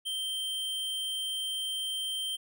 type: tone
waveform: square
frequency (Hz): 3136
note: G7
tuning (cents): 0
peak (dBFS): -32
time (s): 0.05-2.37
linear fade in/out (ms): 20
effects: none